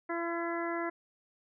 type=harmonic tone with a mistuned harmonic; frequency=338.6 Hz; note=E4; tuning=46 cents sharp; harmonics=1 / 2 / 3 / 4 / 5 / 6; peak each=-35 / -38 / -40 / -41 / -42 / -43 dBFS; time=0.09-0.9 s; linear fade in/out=10 ms; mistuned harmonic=6; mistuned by=-15 cents; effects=none